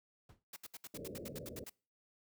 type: noise with exponential decay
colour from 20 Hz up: brown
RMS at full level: -47 dBFS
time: 0.29-0.43 s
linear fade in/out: 5 ms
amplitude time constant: 29 ms
type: noise bursts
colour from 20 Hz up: white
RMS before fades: -48 dBFS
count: 12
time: 0.53-1.697 s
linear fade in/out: 5 ms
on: 34 ms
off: 69 ms
type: low-pass noise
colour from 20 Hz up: white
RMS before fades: -47 dBFS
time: 0.94-1.64 s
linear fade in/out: 2 ms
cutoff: 590 Hz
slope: 96 dB/octave
effects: noise-tail reverb RT60 0.4 s tail -26 dB re dry + high-pass 60 Hz 12 dB/octave